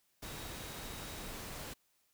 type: tone in noise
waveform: sine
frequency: 3793 Hz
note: A#7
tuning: 29 cents sharp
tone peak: -56 dBFS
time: 0.24-1.31 s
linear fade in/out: 10 ms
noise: pink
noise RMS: -45 dBFS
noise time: 0.22-1.74 s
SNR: -14 dB
effects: white hiss -75 dBFS RMS until 2.13 s